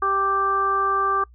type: harmonic tone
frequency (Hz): 392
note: G4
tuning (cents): 0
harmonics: 1 / 2 / 3 / 4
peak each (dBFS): -28 / -31 / -19 / -31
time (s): 0.02-1.24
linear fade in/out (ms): 5
effects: noise-tail reverb RT60 0.1 s tail -24 dB re dry + added 60 Hz sine -46 dBFS peak until 1.34 s